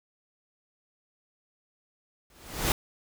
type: noise with exponential growth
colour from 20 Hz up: pink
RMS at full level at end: -22 dBFS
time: 2.3-2.72 s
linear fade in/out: 2 ms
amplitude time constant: 91 ms
effects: none